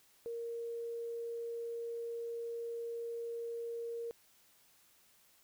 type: tone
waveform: sine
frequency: 466.2 Hz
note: A#4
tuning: in tune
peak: -38 dBFS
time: 0.26-4.11 s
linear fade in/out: 0 ms
effects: white hiss -67 dBFS RMS until 5.43 s

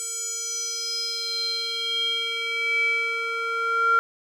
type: tone with band-pass filter sweep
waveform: square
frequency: 460 Hz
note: A#4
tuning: 23 cents flat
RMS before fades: -26 dBFS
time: 0-3.99 s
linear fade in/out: 0 ms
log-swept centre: 7700 to 1400 Hz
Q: 7.1
effects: none

